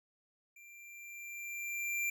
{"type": "tone with level ramp", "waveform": "square", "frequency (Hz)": 2369, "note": "D7", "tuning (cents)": 14, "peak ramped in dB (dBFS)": [-55, -32], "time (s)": [0.56, 2.1], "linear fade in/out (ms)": 5, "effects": []}